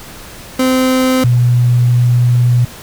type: tone pair in turn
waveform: 30% pulse / sine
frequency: 258.5 / 122 Hz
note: C4 / B2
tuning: -21 / -21 cents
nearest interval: octave + minor second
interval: 1300 cents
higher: first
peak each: -7 dBFS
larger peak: neither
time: 0.59-1.24 / 1.24-2.65 s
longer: second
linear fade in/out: 5 ms
effects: pink hiss -33 dBFS RMS until 2.82 s